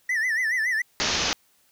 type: tone with vibrato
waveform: triangle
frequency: 1882 Hz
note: A#6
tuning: 16 cents sharp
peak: -20 dBFS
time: 0.09-0.82 s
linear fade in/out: 5 ms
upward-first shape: sine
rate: 7.1 Hz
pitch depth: 140 cents each way
type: low-pass noise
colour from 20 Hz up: white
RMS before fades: -25 dBFS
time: 1-1.33 s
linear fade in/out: 0 ms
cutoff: 6500 Hz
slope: 96 dB/octave
effects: white hiss -63 dBFS RMS until 1.71 s